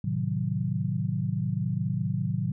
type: chord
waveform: sine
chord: A diminished seventh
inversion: none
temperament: equal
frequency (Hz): 110 / 130.81 / 155.56 / 185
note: A2 / C3 / Eb3 / Gb3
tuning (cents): 0 / 0 / 0 / 0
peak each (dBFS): -31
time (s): 0.04-2.52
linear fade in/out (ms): 5
effects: none